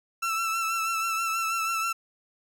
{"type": "tone with vibrato", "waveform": "30% pulse", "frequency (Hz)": 1333, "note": "E6", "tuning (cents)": 19, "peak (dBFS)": -23, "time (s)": [0.22, 1.93], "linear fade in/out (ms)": 10, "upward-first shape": "sine", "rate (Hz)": 6.2, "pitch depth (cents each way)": 32, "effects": []}